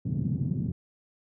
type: band-pass noise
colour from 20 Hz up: white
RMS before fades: -29 dBFS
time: 0.05-0.72 s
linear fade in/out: 5 ms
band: 110 to 190 Hz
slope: 24 dB/octave
effects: none